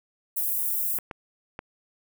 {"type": "high-pass noise", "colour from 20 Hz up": "white", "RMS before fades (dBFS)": -27, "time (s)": [0.36, 0.99], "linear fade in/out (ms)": 10, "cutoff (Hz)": 11000, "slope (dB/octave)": 24}
{"type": "clicks", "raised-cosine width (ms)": 0.5, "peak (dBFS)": -20, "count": 3, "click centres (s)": [0.987, 1.112, 1.591]}
{"effects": []}